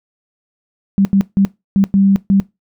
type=tone bursts at uneven times; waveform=sine; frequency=196 Hz; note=G3; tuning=in tune; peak=-8 dBFS; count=6; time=0.98-1.05 / 1.13-1.21 / 1.37-1.45 / 1.76-1.84 / 1.94-2.16 / 2.3-2.4 s; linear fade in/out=0 ms; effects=noise-tail reverb RT60 0.2 s tail -20 dB re dry